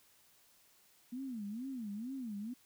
sine tone with vibrato, 233.5 Hz, A#3, 3 cents sharp, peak -39 dBFS, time 1.12-2.54 s, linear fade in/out 10 ms, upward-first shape sine, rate 2.2 Hz, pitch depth 260 cents each way, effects white hiss -67 dBFS RMS until 2.65 s

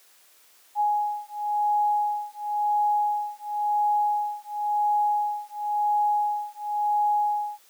sine beating tone pair, 833 / 833.95 Hz, G#5 / G#5, +5 / +7 cents, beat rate 0.95 Hz, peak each -25 / -25 dBFS, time 0.75-7.6 s, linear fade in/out 50 ms, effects white hiss -57 dBFS RMS until 7.69 s + high-pass 400 Hz 12 dB/octave

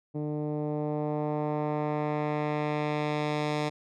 10% pulse tone with low-pass filter sweep, 150 Hz, D3, 37 cents sharp, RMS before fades -30 dBFS, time 0.14-3.7 s, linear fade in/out 20 ms, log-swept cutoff 350 to 5300 Hz, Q 0.87, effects none

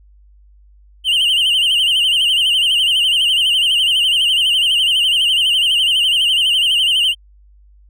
triangle tone with vibrato, 2960 Hz, F#7, in tune, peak -10 dBFS, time 1.04-7.15 s, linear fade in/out 50 ms, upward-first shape sine, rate 12 Hz, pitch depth 110 cents each way, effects added 50 Hz sine -44 dBFS peak until 7.89 s

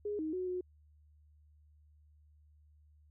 sine tone with pitch steps, 414.3 / 313.2 / 367.7 / 363.4 Hz, G#4 / D#4 / F#4 / F#4, -4 / +11 / -11 / -31 cents, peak -34 dBFS, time 0.05-0.61 s, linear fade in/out 5 ms, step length 140 ms, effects added 75 Hz sine -61 dBFS peak until 3.1 s

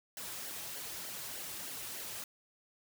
white noise with flanger, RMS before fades -43 dBFS, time 0.17-2.24 s, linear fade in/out 2 ms, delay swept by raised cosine 0.79 to 4.29 ms, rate 3.3 Hz, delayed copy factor -0.65, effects none

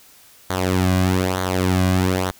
sawtooth tone with flanger, 92.5 Hz, F#2, in tune, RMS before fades -19 dBFS, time 0.5-2.31 s, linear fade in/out 0 ms, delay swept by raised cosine 0.38 to 2.28 ms, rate 1.1 Hz, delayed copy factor -0.7, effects white hiss -49 dBFS RMS until 2.39 s

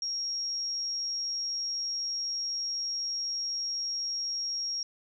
sine tone, 5588 Hz, F8, in tune, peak -30 dBFS, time 0.02-4.83 s, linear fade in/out 2 ms, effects none

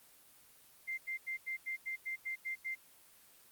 sine tone bursts, 2093 Hz, C7, in tune, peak -36 dBFS, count 10, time 0.87-2.753 s, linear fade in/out 20 ms, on 110 ms, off 87 ms, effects white hiss -62 dBFS RMS until 3.51 s + Opus 24 kbps

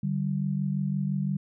sine tone pair together, 146.83 / 192.69 Hz, D3 / G3, 0 / -29 cents, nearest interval perfect fourth, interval 471 cents, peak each -28 / -28 dBFS, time 0.03-1.37 s, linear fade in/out 5 ms, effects none

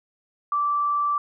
sine tone, 1166 Hz, D6, 13 cents flat, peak -20 dBFS, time 0.52-1.18 s, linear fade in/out 2 ms, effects none

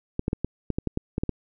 clicks, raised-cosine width 3 ms, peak -12 dBFS, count 11, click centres 0.194 / 0.281 / 0.331 / 0.446 / 0.703 / 0.785 / 0.873 / 0.974 / 1.181 / 1.235 / 1.293 s, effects none

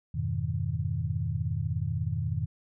sine chord, F half-diminished seventh, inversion none, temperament equal, 87.31 / 103.83 / 123.47 / 155.56 Hz, F2 / Ab2 / Cb3 / Eb3, 0 / 0 / 0 / 0 cents, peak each -33 dBFS, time 0.14-2.46 s, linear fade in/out 10 ms, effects none

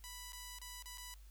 5% pulse tone with dropouts, 987.8 Hz, B5, in tune, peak -36 dBFS, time 0.04-1.14 s, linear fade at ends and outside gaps 0 ms, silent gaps 0.321-0.331 / 0.586-0.616 / 0.824-0.858 / 0.974-0.981 s, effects added 50 Hz sine -54 dBFS peak until 1.3 s + white hiss -69 dBFS RMS until 1.3 s

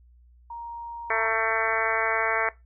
sine tone, 937 Hz, A#5, 9 cents sharp, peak -34 dBFS, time 0.5-1.28 s, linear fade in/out 5 ms
harmonic tone, 223.5 Hz, A3, 27 cents sharp, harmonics 2 / 3 / 4 / 5 / 6 / 7 / 8 / 9 / 10, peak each -31 / -31 / -31 / -31 / -31 / -31 / -31 / -31 / -31 dBFS, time 1.1-2.49 s, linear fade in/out 2 ms
clicks, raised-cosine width 1 ms, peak -37 dBFS, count 8, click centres 1.243 / 1.282 / 1.324 / 1.512 / 1.68 / 1.734 / 1.784 / 1.925 s
effects noise-tail reverb RT60 0.2 s tail -18 dB re dry + added 60 Hz sine -52 dBFS peak until 2.65 s

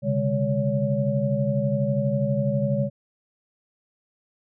sine tone cluster, 130.4 / 142.6 / 203.7 / 564 Hz, C3 / C#3 / G#3 / C#5, -5 / +49 / -33 / +30 cents, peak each -26 dBFS, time 0.02-2.9 s, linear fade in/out 50 ms, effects none

